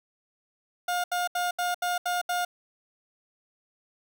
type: tone bursts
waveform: 30% pulse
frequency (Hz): 712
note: F5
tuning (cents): +33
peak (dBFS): -23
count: 7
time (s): 0.88-2.45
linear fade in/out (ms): 5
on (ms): 160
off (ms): 75
effects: none